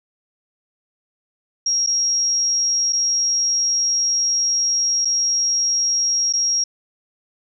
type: tone with dropouts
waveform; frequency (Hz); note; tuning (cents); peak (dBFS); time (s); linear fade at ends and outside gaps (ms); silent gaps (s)
sine; 5610; F8; +7; -16; 1.66-6.64; 5; 1.864-1.871 / 2.925-2.93 / 5.049-5.053 / 6.327-6.335
effects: none